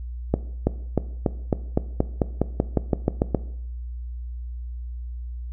accelerating click train, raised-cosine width 2 ms, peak -5 dBFS, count 15, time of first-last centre 0.34-3.348 s, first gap 330 ms, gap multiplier 0.93, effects noise-tail reverb RT60 0.7 s tail -17 dB re dry + added 60 Hz sine -30 dBFS peak until 5.52 s

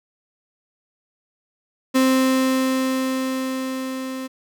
35% pulse tone with level ramp, 261.6 Hz, C4, in tune, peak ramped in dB -12 to -26 dBFS, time 1.94-4.28 s, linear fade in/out 20 ms, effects none

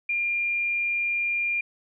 sine tone, 2400 Hz, D7, 37 cents sharp, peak -23 dBFS, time 0.09-1.61 s, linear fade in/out 5 ms, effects none

